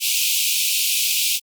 pink high-pass noise, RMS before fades -20 dBFS, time 0-1.4 s, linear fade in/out 50 ms, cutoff 2400 Hz, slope 96 dB/octave, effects Opus 48 kbps

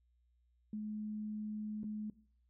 sine tone with dropouts, 212.8 Hz, G#3, 42 cents sharp, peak -38 dBFS, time 0.73-2.1 s, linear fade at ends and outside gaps 2 ms, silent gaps 1.833-1.841 s, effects noise-tail reverb RT60 0.5 s tail -19 dB re dry + added 60 Hz sine -70 dBFS peak until 2.49 s

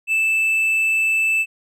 triangle tone, 2637 Hz, E7, in tune, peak -14 dBFS, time 0.07-1.46 s, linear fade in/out 50 ms, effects none

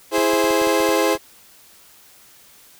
30% pulse chord, E augmented, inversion none, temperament equal, 329.6 / 415.3 / 523.3 Hz, E4 / G#4 / B#4, 0 / 0 / 0 cents, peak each -18 / -18 / -17 dBFS, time 0.11-1.18 s, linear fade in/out 50 ms
clicks, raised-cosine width 3 ms, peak -26 dBFS, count 9, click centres 0.182 / 0.335 / 0.442 / 0.507 / 0.616 / 0.672 / 0.804 / 0.89 / 1.153 s
effects white hiss -49 dBFS RMS until 2.79 s

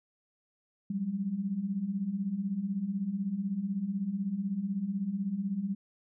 sine beating tone pair, 184 / 200 Hz, F#3 / G3, -9 / +35 cents, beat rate 16 Hz, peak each -36 / -31 dBFS, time 0.9-5.75 s, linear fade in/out 5 ms, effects none

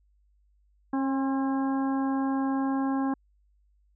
harmonic tone with a mistuned harmonic, 270.1 Hz, C#4, 45 cents flat, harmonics 1 / 2 / 3 / 4 / 5 / 6, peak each -25 / -40 / -34 / -37 / -47 / -44 dBFS, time 0.93-3.14 s, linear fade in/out 5 ms, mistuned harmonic 4, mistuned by -26 cents, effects added 50 Hz sine -62 dBFS peak until 3.95 s

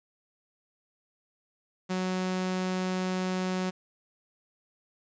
sawtooth tone, 185 Hz, F#3, in tune, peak -24 dBFS, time 1.89-3.71 s, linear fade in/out 20 ms, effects resampled to 16000 Hz + 9-bit

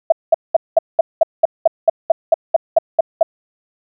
sine tone bursts, 655 Hz, E5, 11 cents flat, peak -5 dBFS, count 15, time 0.1-3.23 s, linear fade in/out 5 ms, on 22 ms, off 200 ms, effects none

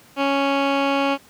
15% pulse tone with low-pass filter, 277.2 Hz, C#4, in tune, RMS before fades -20 dBFS, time 0.16-1.18 s, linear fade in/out 50 ms, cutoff 2900 Hz, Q 1.4, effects pink hiss -50 dBFS RMS until 1.29 s + high-pass 100 Hz 12 dB/octave

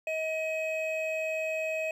triangle tone pair together, 634.5 / 2538 Hz, D#5 / D#7, +34 / +34 cents, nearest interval 2 octaves, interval 2400 cents, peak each -29 / -32 dBFS, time 0.07-1.91 s, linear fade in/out 2 ms, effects none

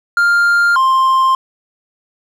triangle tone pair in turn, 1400 / 1052.2 Hz, F6 / C6, +4 / +9 cents, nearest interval perfect fourth, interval 495 cents, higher first, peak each -7 dBFS, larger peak neither, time 0.17-0.76 / 0.76-1.35 s, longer neither, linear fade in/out 2 ms, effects none

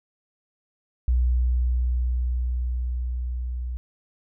sine tone with level ramp, 61.5 Hz, B1, 7 cents flat, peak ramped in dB -17 to -27 dBFS, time 1.08-3.77 s, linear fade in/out 0 ms, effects none

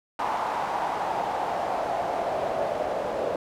pink noise with band-pass filter sweep, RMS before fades -28 dBFS, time 0.19-3.36 s, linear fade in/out 2 ms, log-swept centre 910 to 580 Hz, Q 3.9, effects none

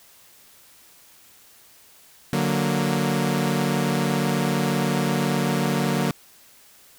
sawtooth chord, D augmented, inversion none, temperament equal, 146.83 / 185 / 233.1 Hz, D3 / F#3 / A#3, 0 / 0 / 0 cents, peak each -21 dBFS, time 2.33-6.11 s, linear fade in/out 0 ms, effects white hiss -52 dBFS RMS until 6.98 s

